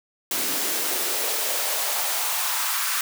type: noise with high-pass filter sweep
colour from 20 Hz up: white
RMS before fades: -25 dBFS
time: 0.31-3.01 s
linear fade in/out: 2 ms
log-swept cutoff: 240 to 1300 Hz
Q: 2.3
effects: none